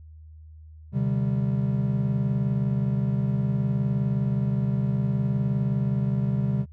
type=chord; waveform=triangle; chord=C suspended second; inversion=none; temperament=equal with one note detuned; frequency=130.81 / 150.18 / 196 Hz; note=C3 / D3 / G3; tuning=0 / +39 / 0 cents; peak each=-22 / -28 / -25 dBFS; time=0.92-6.66 s; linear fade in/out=50 ms; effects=added 78 Hz sine -43 dBFS peak until 6.72 s